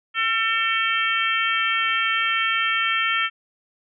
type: harmonic tone with a mistuned harmonic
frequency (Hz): 450.3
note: A4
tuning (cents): +40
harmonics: 3 / 4 / 5 / 6 / 7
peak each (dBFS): -24 / -25 / -26 / -27 / -27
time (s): 0.14-3.3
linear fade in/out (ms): 50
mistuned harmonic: 6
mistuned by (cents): -18
effects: none